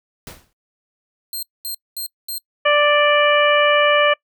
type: noise with exponential decay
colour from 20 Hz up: pink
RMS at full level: -31 dBFS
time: 0.27-0.53 s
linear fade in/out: 1 ms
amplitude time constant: 55 ms
type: tone bursts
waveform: 10% pulse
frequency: 4186 Hz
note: C8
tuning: in tune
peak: -18 dBFS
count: 4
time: 1.33-2.382 s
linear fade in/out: 2 ms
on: 98 ms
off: 220 ms
type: harmonic tone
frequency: 588 Hz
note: D5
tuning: 2 cents sharp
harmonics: 1 / 2 / 3 / 4 / 5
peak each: -15 / -18 / -20 / -21 / -22 dBFS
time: 2.65-4.14 s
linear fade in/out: 10 ms
effects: noise-tail reverb RT60 0.1 s tail -25 dB re dry